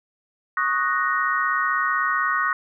sine chord, D# minor seventh, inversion third, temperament equal, 1108.7 / 1244.5 / 1480 / 1864.7 Hz, C#6 / D#6 / F#6 / A#6, 0 / 0 / 0 / 0 cents, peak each -25 dBFS, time 0.57-2.53 s, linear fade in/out 2 ms, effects none

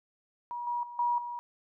sine tone with level steps, 960 Hz, B5, 49 cents flat, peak -34 / -29 / -41 / -25 / -35 dBFS, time 0.51-1.39 s, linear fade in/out 0 ms, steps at 0.67 / 0.83 / 0.99 / 1.18 s, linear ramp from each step 2 ms, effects none

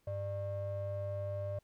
triangle ring-modulated tone, 248.4 Hz, B3, 10 cents sharp, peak -30 dBFS, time 0.07-1.59 s, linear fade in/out 5 ms, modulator 348 Hz, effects tanh soft clip ceiling -26 dBFS + pink hiss -75 dBFS RMS until 1.63 s

